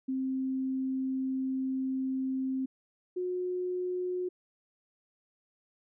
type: tone pair in turn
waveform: sine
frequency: 263.1 / 362.6 Hz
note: C4 / F#4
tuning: +10 / -35 cents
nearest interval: tritone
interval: 555 cents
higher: second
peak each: -29 / -30 dBFS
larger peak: first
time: 0.08-2.66 / 3.16-4.29 s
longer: first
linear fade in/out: 10 ms
effects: none